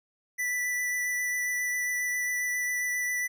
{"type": "tone with vibrato", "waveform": "square", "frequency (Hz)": 1975.5, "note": "B6", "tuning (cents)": 0, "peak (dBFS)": -28, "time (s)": [0.38, 3.28], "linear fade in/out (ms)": 20, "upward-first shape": "sine", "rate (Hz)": 7.4, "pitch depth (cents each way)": 11, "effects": []}